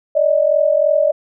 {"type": "tone pair together", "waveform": "sine", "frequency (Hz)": [579.2, 622.3], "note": ["D5", "D#5"], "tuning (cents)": [-24, 0], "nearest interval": "minor second", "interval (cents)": 124, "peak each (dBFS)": -14, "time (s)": [0.15, 1.12], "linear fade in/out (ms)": 10, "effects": []}